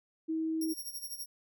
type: tone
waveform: sine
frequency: 320.4 Hz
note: E4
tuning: 49 cents flat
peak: -30 dBFS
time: 0.28-0.74 s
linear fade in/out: 20 ms
type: tone with tremolo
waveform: 5% pulse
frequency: 5588 Hz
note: F8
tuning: in tune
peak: -31 dBFS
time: 0.61-1.26 s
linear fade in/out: 5 ms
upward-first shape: sine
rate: 12 Hz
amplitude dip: 75%
effects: none